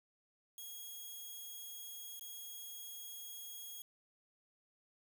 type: tone with dropouts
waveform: 5% pulse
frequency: 3296 Hz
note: G#7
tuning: 14 cents flat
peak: -38 dBFS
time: 0.58-3.82 s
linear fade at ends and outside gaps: 1 ms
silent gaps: 2.195-2.21 s
effects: 11-bit